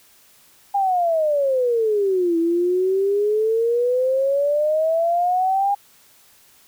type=exponential two-way sweep; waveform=sine; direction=down then up; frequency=813 to 329.6 to 813 Hz; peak=-16 dBFS; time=0.74-5.75 s; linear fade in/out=10 ms; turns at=2.38 s; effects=white hiss -53 dBFS RMS until 6.67 s